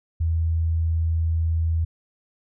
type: tone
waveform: sine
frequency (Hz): 81.8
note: E2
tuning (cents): -13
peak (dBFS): -19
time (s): 0.2-1.85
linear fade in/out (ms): 10
effects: none